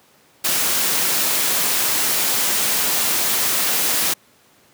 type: noise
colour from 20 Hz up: white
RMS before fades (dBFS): -19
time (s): 0.44-4.14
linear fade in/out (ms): 10
effects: pink hiss -54 dBFS RMS until 4.73 s + high-pass 150 Hz 12 dB/octave